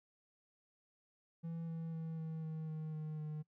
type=tone with pitch steps; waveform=triangle; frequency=165.8 / 163.9 / 162.01 / 160.15 / 158.31 / 156.49 / 154.7 / 152.92 Hz; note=E3 / E3 / E3 / E3 / D#3 / D#3 / D#3 / D#3; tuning=+10 / -10 / -30 / -50 / +30 / +10 / -10 / -30 cents; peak=-38 dBFS; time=1.43-3.43 s; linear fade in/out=20 ms; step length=250 ms; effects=noise-tail reverb RT60 0.1 s tail -23 dB re dry